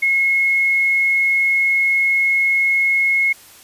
sine tone, 2170 Hz, C#7, 37 cents flat, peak -13 dBFS, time 0.02-3.33 s, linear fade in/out 10 ms, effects white hiss -44 dBFS RMS until 3.63 s + resampled to 32000 Hz

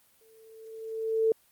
sine tone with exponential growth, 445.2 Hz, A4, 20 cents sharp, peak -19 dBFS, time 0.21-1.32 s, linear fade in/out 2 ms, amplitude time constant 240 ms, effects white hiss -64 dBFS RMS until 1.51 s + Opus 32 kbps

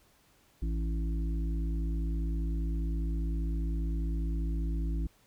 harmonic tone, 55 Hz, A1, in tune, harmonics 1 / 3 / 5 / 6, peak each -29 / -39 / -43 / -45 dBFS, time 0.62-5.07 s, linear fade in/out 5 ms, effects pink hiss -65 dBFS RMS until 5.26 s

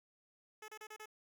10% pulse tone bursts, 430 Hz, A4, 40 cents flat, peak -40 dBFS, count 5, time 0.62-1.058 s, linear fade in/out 5 ms, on 62 ms, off 32 ms, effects none

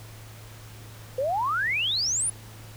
sine exponential sweep, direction up, 500 to 10170 Hz, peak -23 dBFS, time 1.18-2.3 s, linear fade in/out 5 ms, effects added 109 Hz sine -43 dBFS peak until 2.76 s + pink hiss -48 dBFS RMS until 2.76 s

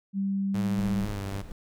sine tone, 196 Hz, G3, in tune, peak -25 dBFS, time 0.13-1.07 s, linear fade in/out 50 ms
sawtooth tone with pitch glide, 105.7 to 98.62 Hz, G#2 to G2, +31 to +11 cents, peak -28 dBFS, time 0.54-1.42 s, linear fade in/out 10 ms, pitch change -120 cents, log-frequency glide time 1.09-1.2 s
brown noise with tremolo, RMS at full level -37 dBFS, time 0.78-1.52 s, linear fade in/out 2 ms, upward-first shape square, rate 4.1 Hz, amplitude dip 35%
effects none

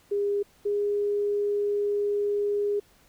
sine tone pair in turn, 405.7 / 409.9 Hz, G#4 / G#4, -41 / -23 cents, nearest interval unison, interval 18 cents, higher second, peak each -23 dBFS, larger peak neither, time 0.11-0.43 / 0.65-2.8 s, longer second, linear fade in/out 10 ms, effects pink hiss -60 dBFS RMS until 3.08 s

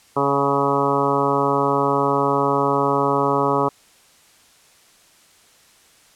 harmonic tone, 140 Hz, C#3, 18 cents sharp, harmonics 1 / 2 / 3 / 4 / 5 / 6 / 7 / 8 / 9, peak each -28 / -25 / -22 / -25 / -28 / -26 / -24 / -24 / -26 dBFS, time 0.16-3.69 s, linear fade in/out 10 ms, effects white hiss -53 dBFS RMS until 6.15 s + low-pass 10000 Hz 12 dB/octave

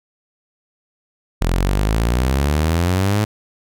sawtooth exponential sweep, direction up, 41.2 to 108.1 Hz, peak -11 dBFS, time 1.41-3.25 s, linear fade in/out 10 ms, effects none

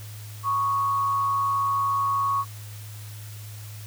sine tone with frequency modulation, 1108.7 Hz, C#6, in tune, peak -21 dBFS, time 0.43-2.45 s, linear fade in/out 50 ms, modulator 123 Hz, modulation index 0.33, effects added 105 Hz sine -37 dBFS peak until 3.86 s + white hiss -46 dBFS RMS until 3.86 s

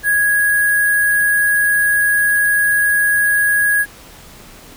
sine tone with sample-and-hold, 1661.2 Hz, G#6, in tune, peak -11 dBFS, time 0.03-3.86 s, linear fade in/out 50 ms, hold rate 11025 Hz, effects pink hiss -40 dBFS RMS until 4.76 s

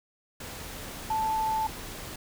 sine tone in noise, 878 Hz, A5, 4 cents flat, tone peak -25 dBFS, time 1.1-1.67 s, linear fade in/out 5 ms, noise pink, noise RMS -40 dBFS, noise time 0.4-2.16 s, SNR +12 dB, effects none

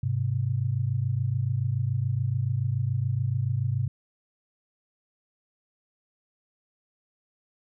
sine tone pair together, 102.98 / 130 Hz, G#2 / C3, -14 / -11 cents, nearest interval major third, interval 403 cents, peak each -27 / -26 dBFS, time 0.03-3.88 s, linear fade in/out 5 ms, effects none

